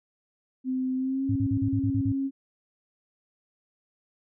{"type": "tone with pitch glide", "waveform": "sine", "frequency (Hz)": [258.4, 271.7], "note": ["C4", "C#4"], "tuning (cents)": [-21, -35], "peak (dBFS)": -25, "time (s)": [0.64, 2.31], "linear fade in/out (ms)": 50, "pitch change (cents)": 86, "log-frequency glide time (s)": [0.96, 1.28]}
{"type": "tone bursts", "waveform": "sine", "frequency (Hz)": 106.1, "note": "G#2", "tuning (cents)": 38, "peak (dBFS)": -24, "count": 8, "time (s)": [1.29, 2.122], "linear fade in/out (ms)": 5, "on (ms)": 69, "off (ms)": 40}
{"effects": []}